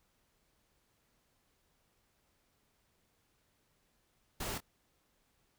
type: noise with echo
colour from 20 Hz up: pink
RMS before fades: -39 dBFS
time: 4.4-4.58 s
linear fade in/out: 5 ms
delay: 25 ms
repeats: 1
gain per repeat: -11 dB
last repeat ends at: 4.605 s
effects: pink hiss -75 dBFS RMS until 5.58 s